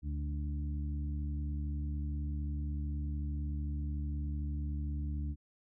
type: harmonic tone with a mistuned harmonic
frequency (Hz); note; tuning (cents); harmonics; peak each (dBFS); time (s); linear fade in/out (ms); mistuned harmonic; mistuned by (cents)
73.42; D2; 0; 1 / 2 / 3 / 4; -34 / -43 / -47 / -47; 0.02-5.36; 50; 3; -20
effects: none